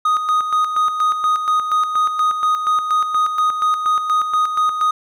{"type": "tone with tremolo", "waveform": "triangle", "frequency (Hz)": 1244.5, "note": "D#6", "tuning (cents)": 0, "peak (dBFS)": -11, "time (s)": [0.05, 4.91], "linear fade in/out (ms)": 5, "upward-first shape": "square", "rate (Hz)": 4.2, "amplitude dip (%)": 55, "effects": []}